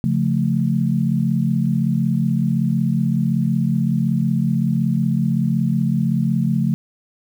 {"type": "chord", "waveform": "sine", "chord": "Db augmented", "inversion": "none", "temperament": "equal", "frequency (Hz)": [138.59, 174.61, 220], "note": ["Db3", "F3", "A3"], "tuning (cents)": [0, 0, 0], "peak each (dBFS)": -20, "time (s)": [0.04, 6.74], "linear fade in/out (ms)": 0, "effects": ["8-bit"]}